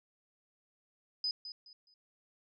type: tone with echo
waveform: sine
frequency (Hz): 5000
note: D#8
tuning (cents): +8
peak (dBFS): -31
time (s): 1.24-1.31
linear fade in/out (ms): 2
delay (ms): 210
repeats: 3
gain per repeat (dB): -11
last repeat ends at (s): 1.94
effects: none